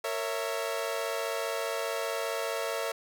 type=chord; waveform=sawtooth; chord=A# diminished; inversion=none; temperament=equal with one note detuned; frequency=459.2 / 554.4 / 659.3 Hz; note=A#4 / C#5 / E5; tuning=-26 / 0 / 0 cents; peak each=-31 dBFS; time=0.04-2.92 s; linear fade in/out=5 ms; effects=none